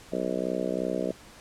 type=harmonic tone; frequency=62.9 Hz; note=B1; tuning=32 cents sharp; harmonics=3 / 4 / 5 / 6 / 7 / 8 / 9 / 10; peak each=-35 / -35 / -35 / -35 / -35 / -35 / -35 / -35 dBFS; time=0.12-1.12 s; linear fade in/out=5 ms; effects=pink hiss -50 dBFS RMS until 1.4 s + low-pass 10000 Hz 12 dB/octave